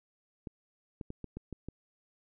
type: clicks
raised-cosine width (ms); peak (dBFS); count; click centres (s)
3; -27; 7; 0.472 / 1.012 / 1.104 / 1.243 / 1.37 / 1.527 / 1.686
effects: none